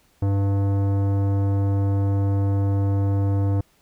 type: tone with tanh clipping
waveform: sine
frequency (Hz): 99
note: G2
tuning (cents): +18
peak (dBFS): -20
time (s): 0.22-3.61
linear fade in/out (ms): 5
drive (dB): 16
effects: pink hiss -61 dBFS RMS until 3.81 s